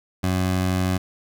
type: tone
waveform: 20% pulse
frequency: 92.5 Hz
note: F#2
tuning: in tune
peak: -15 dBFS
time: 0.23-0.98 s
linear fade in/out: 10 ms
effects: none